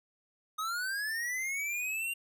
square linear sweep, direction up, 1244.5 to 2795 Hz, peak -33 dBFS, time 0.58-2.14 s, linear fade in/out 10 ms, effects none

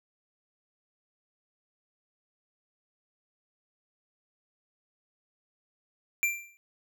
square tone with exponential decay, 2360 Hz, D7, 8 cents sharp, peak -22 dBFS, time 6.23-6.57 s, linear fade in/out 0 ms, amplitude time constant 72 ms, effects none

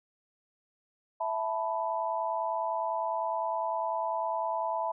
sine chord, E suspended fourth, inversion none, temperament just, 659.3 / 879 / 988.9 Hz, E5 / A5 / B5, 0 / -2 / +2 cents, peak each -33 dBFS, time 1.2-4.92 s, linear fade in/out 10 ms, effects none

